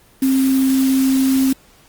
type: tone in noise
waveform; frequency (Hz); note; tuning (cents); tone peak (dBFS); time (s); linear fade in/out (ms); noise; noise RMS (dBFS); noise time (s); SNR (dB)
sine; 265.4; C4; +25; -12; 0.22-1.53; 5; white; -28; 0.22-1.53; +13
effects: pink hiss -50 dBFS RMS until 1.88 s + Opus 24 kbps